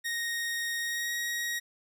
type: tone with pitch glide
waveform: sawtooth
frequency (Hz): 1864.7 to 1890.7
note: A#6 to A#6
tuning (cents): 0 to +24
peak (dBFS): -27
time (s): 0.04-1.6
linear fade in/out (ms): 20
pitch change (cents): +24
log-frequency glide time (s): 0.79-1.14
effects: none